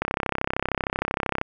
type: click train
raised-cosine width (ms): 0.5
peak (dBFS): -8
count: 47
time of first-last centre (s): 0.02-1.414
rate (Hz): 33
effects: none